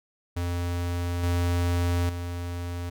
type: tone with level steps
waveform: square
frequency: 87.31 Hz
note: F2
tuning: in tune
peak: -27 / -23 / -31 dBFS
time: 0.36-2.9 s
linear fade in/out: 10 ms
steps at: 1.23 / 2.09 s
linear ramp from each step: 5 ms
effects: none